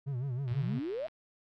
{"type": "tone with vibrato", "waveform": "triangle", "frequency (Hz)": 130.3, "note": "C3", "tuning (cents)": -7, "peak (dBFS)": -30, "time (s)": [0.06, 0.8], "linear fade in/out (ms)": 20, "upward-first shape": "sine", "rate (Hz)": 6.3, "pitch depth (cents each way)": 150}
{"type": "click train", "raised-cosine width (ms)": 0.3, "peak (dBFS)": -36, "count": 74, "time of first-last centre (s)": [0.48, 1.083], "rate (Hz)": 121}
{"type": "exponential sweep", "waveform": "sine", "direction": "up", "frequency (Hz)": [104.8, 672], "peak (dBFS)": -33, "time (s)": [0.51, 1.07], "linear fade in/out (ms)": 5}
{"effects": []}